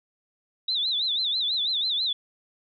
sine tone with vibrato, 3758 Hz, A#7, 13 cents sharp, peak -23 dBFS, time 0.68-2.13 s, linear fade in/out 5 ms, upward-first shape sine, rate 6.1 Hz, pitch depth 160 cents each way, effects none

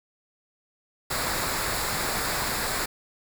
pink noise with comb filter, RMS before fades -28 dBFS, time 1.1-2.86 s, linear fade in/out 10 ms, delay 0.33 ms, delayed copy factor -0.55, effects none

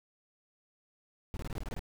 brown noise bursts, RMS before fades -37 dBFS, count 9, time 1.34-1.793 s, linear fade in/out 0 ms, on 29 ms, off 24 ms, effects none

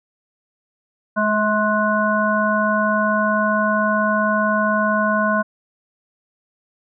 harmonic tone with a mistuned harmonic, 211.1 Hz, G#3, 29 cents sharp, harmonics 1 / 3 / 5 / 7, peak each -21 / -21 / -21 / -21 dBFS, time 1.16-5.43 s, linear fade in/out 20 ms, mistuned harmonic 3, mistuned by +27 cents, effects none

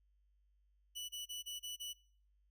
sawtooth tone bursts, 2960 Hz, F#7, in tune, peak -39 dBFS, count 6, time 0.95-1.935 s, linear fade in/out 20 ms, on 140 ms, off 29 ms, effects noise-tail reverb RT60 0.5 s tail -22 dB re dry + added 50 Hz sine -70 dBFS peak until 2.5 s

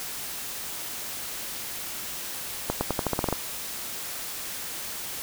accelerating click train, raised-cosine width 1 ms, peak -10 dBFS, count 10, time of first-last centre 2.7-3.327 s, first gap 110 ms, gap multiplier 0.88, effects white hiss -35 dBFS RMS until 5.22 s

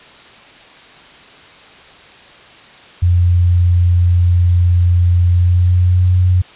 sine tone with pitch glide, 88.1 to 90.79 Hz, F2 to F#2, +16 to -32 cents, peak -8 dBFS, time 3.02-6.42 s, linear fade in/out 10 ms, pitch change +52 cents, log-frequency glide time 5.29-6.11 s, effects white hiss -40 dBFS RMS until 6.55 s + resampled to 8000 Hz

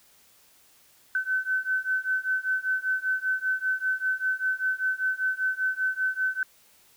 sine beating tone pair, 1520 / 1525.1 Hz, F#6 / G6, +46 / -48 cents, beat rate 5.1 Hz, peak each -28 / -27 dBFS, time 1.15-6.43 s, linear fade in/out 2 ms, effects white hiss -59 dBFS RMS until 6.96 s

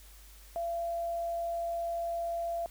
sine tone, 680 Hz, F5, 46 cents flat, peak -31 dBFS, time 0.56-2.66 s, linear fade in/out 0 ms, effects added 50 Hz sine -52 dBFS peak until 2.7 s + white hiss -57 dBFS RMS until 2.7 s

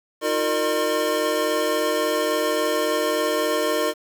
square tone cluster, 315.6 / 359.2 / 460.2 / 604 / 1071 Hz, D#4 / F4 / A#4 / D5 / C6, +25 / +49 / -22 / +48 / +40 cents, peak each -29 / -30 / -26 / -25 / -30 dBFS, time 0.21-3.94 s, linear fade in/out 50 ms, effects 8-bit

